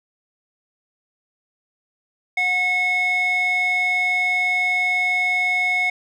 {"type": "tone with band-pass filter", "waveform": "square", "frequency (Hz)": 729, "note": "F#5", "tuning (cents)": -26, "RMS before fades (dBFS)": -20, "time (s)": [2.37, 5.9], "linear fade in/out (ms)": 5, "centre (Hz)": 2000, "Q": 4.7, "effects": []}